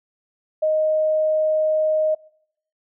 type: tone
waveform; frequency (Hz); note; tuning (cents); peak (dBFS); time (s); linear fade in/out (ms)
sine; 622.3; D#5; 0; -16; 0.62-2.15; 10
effects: noise-tail reverb RT60 0.7 s tail -24 dB re dry